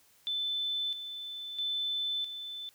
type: tone with tremolo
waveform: sine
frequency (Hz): 3520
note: A7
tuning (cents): 0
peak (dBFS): -30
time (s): 0.27-2.69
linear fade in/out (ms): 0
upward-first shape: square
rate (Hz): 0.76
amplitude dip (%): 60
effects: white hiss -64 dBFS RMS until 2.74 s